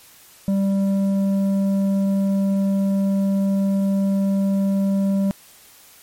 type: tone with low-pass filter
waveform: square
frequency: 196 Hz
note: G3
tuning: in tune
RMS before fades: -19 dBFS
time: 0.48-5.31 s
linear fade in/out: 0 ms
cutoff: 440 Hz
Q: 1.3
effects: white hiss -48 dBFS RMS until 6.02 s + MP3 64 kbps